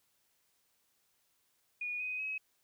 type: tone with pitch steps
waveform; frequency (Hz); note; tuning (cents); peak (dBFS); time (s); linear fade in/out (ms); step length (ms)
sine; 2452 / 2502 / 2553; D#7 / D#7 / D#7; -26 / +9 / +44; -35; 1.81-2.38; 5; 190
effects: white hiss -75 dBFS RMS until 2.63 s